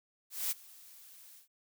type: noise with ADSR envelope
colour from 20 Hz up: blue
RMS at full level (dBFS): -32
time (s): 0.3-1.48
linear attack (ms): 210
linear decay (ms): 23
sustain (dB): -23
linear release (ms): 120
effects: none